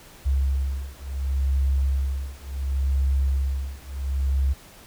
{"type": "beating tone pair", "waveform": "sine", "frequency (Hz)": [67.4, 68.1], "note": ["C#2", "C#2"], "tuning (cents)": [-48, -30], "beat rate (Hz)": 0.7, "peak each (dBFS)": -24, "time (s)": [0.25, 4.54], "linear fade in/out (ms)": 20, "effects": ["pink hiss -48 dBFS RMS until 4.86 s"]}